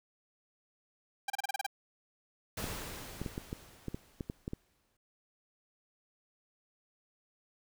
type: tone bursts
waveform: sawtooth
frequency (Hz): 793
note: G5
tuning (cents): +20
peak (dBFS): -28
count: 8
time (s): 1.28-1.665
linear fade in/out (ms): 5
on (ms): 21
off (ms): 31
type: noise with exponential decay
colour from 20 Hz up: pink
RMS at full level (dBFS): -38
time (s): 2.57-4.97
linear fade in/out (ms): 5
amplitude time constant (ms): 520
type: clicks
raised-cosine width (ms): 3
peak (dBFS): -24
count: 11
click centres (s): 2.642 / 3.216 / 3.262 / 3.379 / 3.529 / 3.883 / 3.945 / 4.208 / 4.299 / 4.479 / 4.534
effects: none